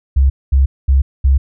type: tone bursts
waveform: sine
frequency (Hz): 67.4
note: C#2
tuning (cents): -48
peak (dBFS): -7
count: 4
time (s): 0.16-1.38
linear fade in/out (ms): 10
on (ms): 140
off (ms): 220
effects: none